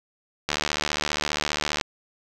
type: click train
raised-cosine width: 0.2 ms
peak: -6 dBFS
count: 100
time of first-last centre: 0.49-1.812 s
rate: 74.9 Hz
effects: none